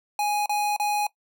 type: tone bursts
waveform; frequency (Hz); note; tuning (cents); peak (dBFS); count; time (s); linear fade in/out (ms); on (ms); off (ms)
square; 830.6; G#5; 0; -23; 3; 0.19-1.068; 2; 270; 34
effects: noise-tail reverb RT60 0.1 s tail -20 dB re dry